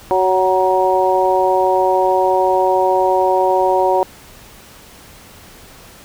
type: harmonic tone with a mistuned harmonic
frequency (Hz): 186.3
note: F#3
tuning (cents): +12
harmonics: 2 / 3 / 4 / 5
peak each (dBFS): -17 / -17 / -17 / -17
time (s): 0.11-4.03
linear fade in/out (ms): 0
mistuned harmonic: 5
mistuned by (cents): +18
effects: pink hiss -41 dBFS RMS until 6.04 s